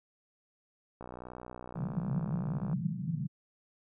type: click train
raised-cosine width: 1 ms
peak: -30 dBFS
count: 107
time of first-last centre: 1.01-2.731 s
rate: 61.6 Hz
type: band-pass noise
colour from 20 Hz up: pink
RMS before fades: -34 dBFS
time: 1.75-3.28 s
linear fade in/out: 20 ms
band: 140 to 190 Hz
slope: 48 dB/octave
effects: none